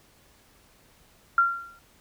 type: tone with exponential decay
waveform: sine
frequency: 1379 Hz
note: F6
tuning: 22 cents flat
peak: -14 dBFS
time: 1.38-1.79 s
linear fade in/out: 2 ms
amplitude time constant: 89 ms
effects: pink hiss -59 dBFS RMS until 2 s